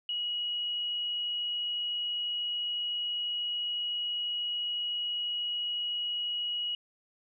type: tone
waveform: sine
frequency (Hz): 2907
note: F#7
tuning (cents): -31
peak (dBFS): -30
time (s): 0.09-6.75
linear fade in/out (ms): 2
effects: none